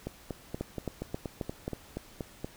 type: two click trains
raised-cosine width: 2 ms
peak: -21 / -19 dBFS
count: 11 / 5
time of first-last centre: 0.07-2.445 / 0.61-1.68 s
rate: 4.21 / 3.74 Hz
effects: pink hiss -54 dBFS RMS until 2.56 s